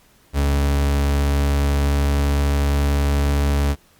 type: tone with pitch glide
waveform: 40% pulse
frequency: 70.7 to 71.15 Hz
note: C#2 to C#2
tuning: +35 to +46 cents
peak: -15 dBFS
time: 0.33-3.76 s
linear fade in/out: 50 ms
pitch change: +11 cents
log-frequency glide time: 0.8-3.38 s
effects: pink hiss -55 dBFS RMS until 3.99 s + Opus 48 kbps